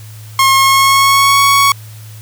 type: tone with pitch glide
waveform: sawtooth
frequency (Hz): 1077 to 1114.3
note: C6 to C#6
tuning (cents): +50 to +9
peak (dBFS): -3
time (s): 0.39-1.72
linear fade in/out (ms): 2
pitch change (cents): +59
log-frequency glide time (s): 0.53-1.41
effects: added 108 Hz sine -30 dBFS peak until 2.21 s + white hiss -40 dBFS RMS until 2.21 s